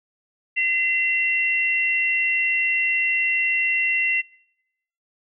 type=tone pair together; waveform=sine; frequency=2043 / 2727 Hz; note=C7 / F7; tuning=-42 / -42 cents; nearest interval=perfect fourth; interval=500 cents; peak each=-21 dBFS; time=0.56-4.22 s; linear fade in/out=20 ms; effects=noise-tail reverb RT60 0.9 s tail -25 dB re dry